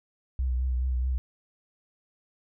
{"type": "tone with vibrato", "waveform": "sine", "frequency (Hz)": 63.3, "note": "B1", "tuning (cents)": 43, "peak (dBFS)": -24, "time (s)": [0.39, 1.18], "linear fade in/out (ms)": 0, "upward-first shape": "triangle", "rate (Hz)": 4.7, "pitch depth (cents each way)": 53, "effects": []}